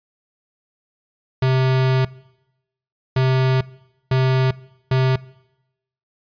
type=tone bursts at uneven times; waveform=square; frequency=130.6 Hz; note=C3; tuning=3 cents flat; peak=-15 dBFS; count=4; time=1.42-2.05 / 3.16-3.61 / 4.11-4.51 / 4.91-5.16 s; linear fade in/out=5 ms; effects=noise-tail reverb RT60 0.9 s tail -21 dB re dry + resampled to 11025 Hz